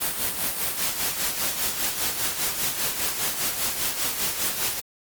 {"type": "noise with tremolo", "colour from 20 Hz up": "white", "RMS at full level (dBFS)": -24, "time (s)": [0, 4.81], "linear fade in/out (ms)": 20, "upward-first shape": "sine", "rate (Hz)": 5, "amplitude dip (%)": 55, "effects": ["Opus 32 kbps"]}